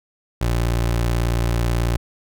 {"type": "tone", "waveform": "25% pulse", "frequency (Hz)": 58.3, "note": "A#1", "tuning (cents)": 1, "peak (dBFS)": -14, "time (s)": [0.41, 1.97], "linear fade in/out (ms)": 5, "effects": []}